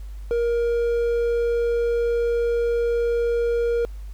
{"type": "tone", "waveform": "triangle", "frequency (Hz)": 470.6, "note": "A#4", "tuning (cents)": 16, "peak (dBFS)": -17, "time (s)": [0.31, 3.85], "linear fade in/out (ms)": 0, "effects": ["added 50 Hz sine -32 dBFS peak until 4.13 s", "pink hiss -56 dBFS RMS until 4.13 s"]}